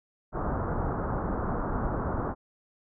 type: low-pass noise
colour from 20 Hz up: pink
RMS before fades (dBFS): -30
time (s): 0.32-2.35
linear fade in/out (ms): 50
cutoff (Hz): 1400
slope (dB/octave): 48
effects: none

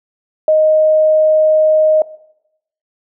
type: tone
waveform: sine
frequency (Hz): 622.3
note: D#5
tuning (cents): 0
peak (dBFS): -7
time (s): 0.48-2.02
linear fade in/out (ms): 2
effects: noise-tail reverb RT60 0.8 s tail -19 dB re dry

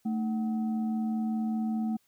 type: tone with frequency modulation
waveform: sine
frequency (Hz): 221.5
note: A3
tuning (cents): +12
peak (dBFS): -27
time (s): 0.05-1.97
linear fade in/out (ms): 10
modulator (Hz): 528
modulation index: 0.37
effects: white hiss -70 dBFS RMS until 2.07 s

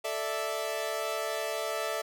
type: chord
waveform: sawtooth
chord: A suspended fourth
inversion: none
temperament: equal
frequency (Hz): 440 / 587.3 / 659.3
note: A4 / D5 / E5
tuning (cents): 0 / 0 / 0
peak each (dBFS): -33 / -32 / -30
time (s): 0.04-2.02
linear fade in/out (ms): 10
effects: none

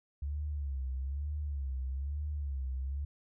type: tone with vibrato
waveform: sine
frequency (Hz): 69.6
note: C#2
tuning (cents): +8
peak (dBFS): -33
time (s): 0.22-3.05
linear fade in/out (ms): 5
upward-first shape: sine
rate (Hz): 1.1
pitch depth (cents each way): 120
effects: none

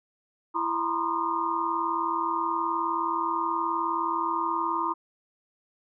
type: tone cluster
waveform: sine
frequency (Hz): 334.2 / 934 / 974 / 1053 / 1220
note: E4 / A#5 / B5 / C6 / D#6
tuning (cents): +24 / +3 / -24 / +11 / -34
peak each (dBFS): -34 / -31 / -32 / -30 / -31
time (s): 0.54-4.94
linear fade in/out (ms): 20
effects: none

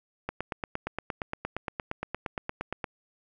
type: click train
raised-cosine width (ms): 0.5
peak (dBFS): -16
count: 23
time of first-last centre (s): 0.29-2.842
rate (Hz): 8.62
effects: none

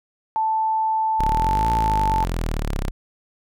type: tone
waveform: sine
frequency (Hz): 880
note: A5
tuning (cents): 0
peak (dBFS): -18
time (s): 0.36-2.24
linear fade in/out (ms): 0
type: exponential two-way sweep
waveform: sawtooth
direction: up then down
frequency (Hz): 31.79 to 58.6 to 31.79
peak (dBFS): -18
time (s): 1.19-2.91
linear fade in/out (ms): 10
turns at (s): 1.69
effects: none

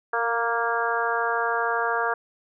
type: harmonic tone with a mistuned harmonic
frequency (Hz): 233.1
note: A#3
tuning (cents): 0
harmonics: 2 / 3 / 4 / 5 / 6 / 7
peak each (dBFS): -29 / -29 / -29 / -29 / -29 / -29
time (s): 0.13-2.14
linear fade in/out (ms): 5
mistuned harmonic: 2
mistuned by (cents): -15
effects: none

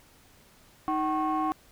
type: tone cluster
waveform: sine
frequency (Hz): 312.3 / 759 / 1092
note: D#4 / F#5 / C#6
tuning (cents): +7 / +44 / -26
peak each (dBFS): -28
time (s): 0.88-1.52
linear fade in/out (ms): 0
effects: tanh soft clip ceiling -20 dBFS + pink hiss -58 dBFS RMS until 1.71 s

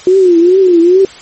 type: tone with vibrato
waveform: sine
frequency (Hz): 358.8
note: F4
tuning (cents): +47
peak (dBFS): -3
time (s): 0.07-1.05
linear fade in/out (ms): 2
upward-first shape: triangle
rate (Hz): 2.4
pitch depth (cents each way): 150
effects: white hiss -33 dBFS RMS until 1.21 s + MP3 32 kbps

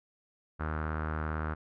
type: tone with low-pass filter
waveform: sawtooth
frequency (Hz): 77.78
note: D#2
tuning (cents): 0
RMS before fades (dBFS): -34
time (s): 0.59-1.55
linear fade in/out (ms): 20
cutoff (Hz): 1400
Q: 4.6
effects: none

